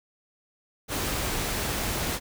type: noise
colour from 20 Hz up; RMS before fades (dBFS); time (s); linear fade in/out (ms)
pink; -29; 0.88-2.2; 50
effects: none